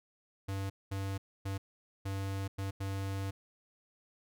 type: tone bursts at uneven times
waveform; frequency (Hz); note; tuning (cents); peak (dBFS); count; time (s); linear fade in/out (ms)
square; 97.5; G2; -9; -35; 6; 0.48-0.7 / 0.91-1.18 / 1.45-1.58 / 2.05-2.48 / 2.58-2.71 / 2.8-3.31; 10
effects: none